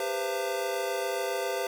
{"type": "tone cluster", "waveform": "square", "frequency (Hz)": [397.8, 490.7, 518, 677, 904], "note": ["G4", "B4", "C5", "E5", "A5"], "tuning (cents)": [25, -11, -17, 46, 47], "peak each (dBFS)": [-35, -38, -34, -36, -39], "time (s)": [0, 1.67], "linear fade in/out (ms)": 2, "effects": []}